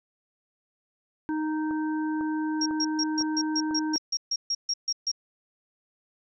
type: harmonic tone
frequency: 310.2 Hz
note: D#4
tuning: 5 cents flat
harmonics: 1 / 3 / 5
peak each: -26 / -36 / -40 dBFS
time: 1.29-3.96 s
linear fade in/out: 0 ms
type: click train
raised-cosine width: 1 ms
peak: -27 dBFS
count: 5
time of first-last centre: 1.71-3.71 s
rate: 2 Hz
type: tone bursts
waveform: sine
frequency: 5588 Hz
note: F8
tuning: in tune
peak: -24 dBFS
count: 14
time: 2.61-5.116 s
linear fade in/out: 5 ms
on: 49 ms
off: 140 ms
effects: none